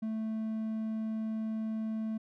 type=tone; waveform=triangle; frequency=220 Hz; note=A3; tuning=in tune; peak=-30 dBFS; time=0.02-2.18 s; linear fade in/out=10 ms; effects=none